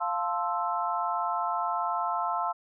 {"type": "chord", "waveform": "sine", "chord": "F major seventh", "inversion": "none", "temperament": "equal", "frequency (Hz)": [698.5, 880, 1046.5, 1318.5], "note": ["F5", "A5", "C6", "E6"], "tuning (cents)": [0, 0, 0, 0], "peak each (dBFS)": -32, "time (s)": [0, 2.53], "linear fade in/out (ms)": 20, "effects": []}